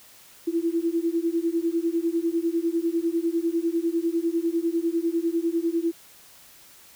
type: beating tone pair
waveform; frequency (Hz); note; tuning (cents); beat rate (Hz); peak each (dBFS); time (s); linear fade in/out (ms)
sine; 329.6 / 339.6; E4 / F4; 0 / -48; 10; -25; 0.47-5.92; 10
effects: white hiss -51 dBFS RMS until 6.95 s